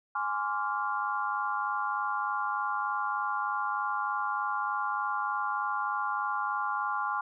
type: chord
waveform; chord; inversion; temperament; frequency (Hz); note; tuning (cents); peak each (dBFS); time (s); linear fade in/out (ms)
sine; D half-diminished seventh; second; equal with one note detuned; 830.6 / 1046.5 / 1149.8 / 1396.9; Ab5 / C6 / D6 / F6; 0 / 0 / -37 / 0; -34; 0.15-7.21; 5
effects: none